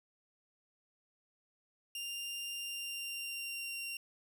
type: tone with pitch glide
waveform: sawtooth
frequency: 2794 to 2762 Hz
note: F7 to F7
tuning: 0 to -20 cents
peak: -36 dBFS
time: 1.95-3.97 s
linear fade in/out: 2 ms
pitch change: -20 cents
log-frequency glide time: 2.56-3.76 s
effects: none